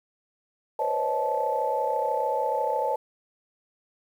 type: tone cluster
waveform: sine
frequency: 486.6 / 519 / 553 / 623 / 872 Hz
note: B4 / C5 / C#5 / D#5 / A5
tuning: -26 / -14 / -4 / +2 / -16 cents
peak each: -32 / -32 / -30 / -32 / -26 dBFS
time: 0.79-2.96 s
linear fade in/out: 5 ms
effects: tanh soft clip ceiling -12 dBFS + 9-bit